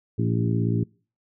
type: harmonic tone with a mistuned harmonic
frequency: 57.1 Hz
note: A#1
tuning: 35 cents flat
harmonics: 2 / 3 / 4 / 5 / 6 / 7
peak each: -23 / -27 / -29 / -31 / -33 / -34 dBFS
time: 0.18-0.84 s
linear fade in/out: 10 ms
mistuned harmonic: 6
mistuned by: -30 cents
effects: noise-tail reverb RT60 0.4 s tail -26 dB re dry